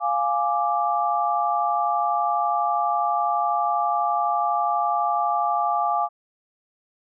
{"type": "chord", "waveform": "sine", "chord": "D diminished", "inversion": "first", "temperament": "equal", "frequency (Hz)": [698.5, 830.6, 1174.7], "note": ["F5", "Ab5", "D6"], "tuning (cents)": [0, 0, 0], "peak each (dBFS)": [-24, -24, -24], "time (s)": [0, 6.09], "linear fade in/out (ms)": 50, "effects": []}